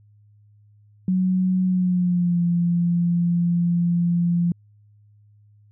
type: tone with pitch glide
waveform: sine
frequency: 185 to 172.61 Hz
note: F#3 to F3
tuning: 0 to -20 cents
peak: -17 dBFS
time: 1.08-4.52 s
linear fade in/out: 2 ms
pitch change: -120 cents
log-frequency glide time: 1.65-2.41 s
effects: added 104 Hz sine -51 dBFS peak until 5.71 s